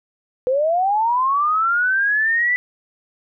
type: linear sweep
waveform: sine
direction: up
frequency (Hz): 493.9 to 1994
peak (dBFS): -15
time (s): 0.47-2.56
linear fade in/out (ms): 0
effects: none